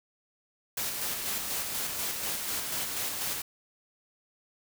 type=noise with tremolo; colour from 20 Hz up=white; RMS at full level=-32 dBFS; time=0.77-3.42 s; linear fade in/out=5 ms; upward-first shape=square; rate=4.1 Hz; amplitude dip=30%; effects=none